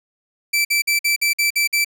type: tone bursts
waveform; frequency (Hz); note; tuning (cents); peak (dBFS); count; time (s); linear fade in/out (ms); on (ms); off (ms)
sawtooth; 2328; D7; -16; -12; 8; 0.53-1.847; 10; 120; 51
effects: none